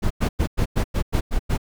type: noise bursts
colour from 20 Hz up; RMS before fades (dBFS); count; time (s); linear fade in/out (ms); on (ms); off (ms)
brown; -19; 9; 0.02-1.578; 20; 86; 98
effects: none